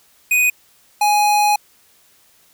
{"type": "tone pair in turn", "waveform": "square", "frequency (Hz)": [2489, 832.7], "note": ["D#7", "G#5"], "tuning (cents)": [0, 4], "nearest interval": "octave + perfect fifth", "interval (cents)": 1896, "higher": "first", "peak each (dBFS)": -13, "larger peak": "neither", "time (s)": [[0.31, 0.5], [1.01, 1.56]], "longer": "second", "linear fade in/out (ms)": 5, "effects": ["white hiss -54 dBFS RMS until 2.53 s"]}